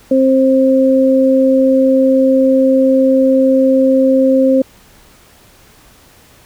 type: tone pair together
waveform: sine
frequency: 264.4 / 528.8 Hz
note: C4 / C5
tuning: +18 / +18 cents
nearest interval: octave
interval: 1200 cents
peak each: -10 dBFS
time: 0.11-4.62 s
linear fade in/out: 5 ms
effects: pink hiss -45 dBFS RMS until 6.45 s